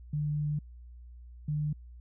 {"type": "tone pair in turn", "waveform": "sine", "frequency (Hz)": [149, 150.04], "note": ["D3", "D3"], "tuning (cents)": [25, 37], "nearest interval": "unison", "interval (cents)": 12, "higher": "second", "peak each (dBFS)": -28, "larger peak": "neither", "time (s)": [[0.13, 0.59], [1.48, 1.73]], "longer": "first", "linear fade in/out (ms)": 5, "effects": ["added 60 Hz sine -46 dBFS peak until 2 s"]}